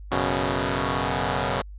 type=chord; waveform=5% pulse; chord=F# suspended fourth; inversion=none; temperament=equal; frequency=92.5 / 123.47 / 138.59 Hz; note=F#2 / B2 / C#3; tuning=0 / 0 / 0 cents; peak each=-16 dBFS; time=0.11-1.62 s; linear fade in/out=10 ms; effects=added 50 Hz sine -37 dBFS peak until 1.78 s + resampled to 8000 Hz